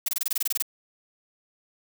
blue noise bursts, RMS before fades -25 dBFS, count 12, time 0.06-0.624 s, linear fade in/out 5 ms, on 25 ms, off 24 ms, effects none

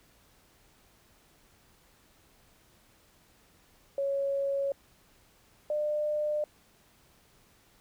sine tone pair in turn, 554.4 / 600.2 Hz, C#5 / D5, 0 / +38 cents, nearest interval minor second, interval 138 cents, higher second, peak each -27 dBFS, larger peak neither, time 3.98-4.72 / 5.7-6.44 s, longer neither, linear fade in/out 2 ms, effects pink hiss -63 dBFS RMS until 7.8 s

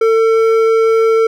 triangle tone with hard clipping, 449 Hz, A4, 35 cents sharp, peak -10 dBFS, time 0.01-1.27 s, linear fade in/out 5 ms, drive 12 dB, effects none

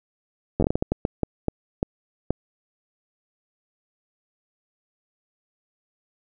slowing click train, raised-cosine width 2 ms, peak -8 dBFS, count 14, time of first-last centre 0.6-2.306 s, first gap 10 ms, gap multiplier 1.38, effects none

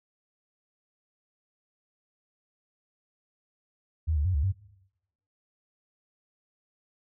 sine tone with pitch steps, 79.5 / 73.3 / 92.3 / 71.4 / 96.1 Hz, D#2 / D2 / F#2 / D2 / G2, +38 / -3 / -4 / -48 / -34 cents, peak -23 dBFS, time 4.07-4.525 s, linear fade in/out 20 ms, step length 91 ms, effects noise-tail reverb RT60 0.8 s tail -19 dB re dry

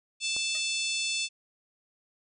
harmonic tone, 880 Hz, A5, in tune, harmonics 3 / 4 / 5 / 6 / 7 / 8 / 9 / 10, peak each -32 / -34 / -36 / -38 / -39 / -40 / -41 / -42 dBFS, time 0.2-1.29 s, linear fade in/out 50 ms
click, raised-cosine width 1 ms, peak -30 dBFS, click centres 0.365 s
10% pulse tone with exponential decay, 630 Hz, D#5, 21 cents sharp, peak -34 dBFS, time 0.55-0.66 s, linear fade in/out 0 ms, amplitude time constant 22 ms
effects none

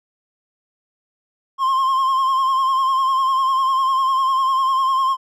triangle tone with vibrato, 1063 Hz, C6, 27 cents sharp, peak -13 dBFS, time 1.58-5.17 s, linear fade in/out 50 ms, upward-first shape sine, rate 10 Hz, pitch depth 43 cents each way, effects none

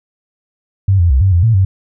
sine tone with pitch steps, 97.1 / 86.1 / 65.5 / 95.9 / 86.4 / 113.4 / 95.3 Hz, G2 / F2 / C2 / G2 / F2 / A#2 / G2, -16 / -24 / +2 / -37 / -18 / -47 / -48 cents, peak -7 dBFS, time 0.88-1.65 s, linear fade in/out 5 ms, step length 110 ms, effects none

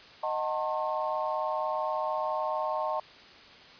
sine chord, D# diminished seventh, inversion none, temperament just, 622.3 / 746.7 / 896 / 1075.3 Hz, D#5 / F#5 / A5 / C6, 0 / +16 / +31 / +47 cents, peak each -32 / -36 / -33 / -34 dBFS, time 0.23-3 s, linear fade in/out 5 ms, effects white hiss -51 dBFS RMS until 3.79 s + resampled to 11025 Hz

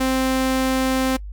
sawtooth tone, 261.6 Hz, C4, in tune, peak -14 dBFS, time 0-1.17 s, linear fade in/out 10 ms, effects noise-tail reverb RT60 0.1 s tail -21 dB re dry + added 50 Hz sine -30 dBFS peak until 1.32 s

